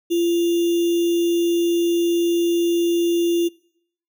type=tone with sample-and-hold; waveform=sine; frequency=342.3 Hz; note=F4; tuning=35 cents flat; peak=-16 dBFS; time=0.1-3.49 s; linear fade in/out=20 ms; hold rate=3150 Hz; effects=noise-tail reverb RT60 0.7 s tail -24 dB re dry